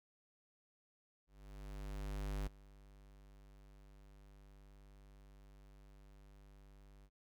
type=tone with ADSR envelope; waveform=square; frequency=49.76 Hz; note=G1; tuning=27 cents sharp; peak=-38 dBFS; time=1.27-7.1 s; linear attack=1200 ms; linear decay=7 ms; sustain=-21 dB; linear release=60 ms; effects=none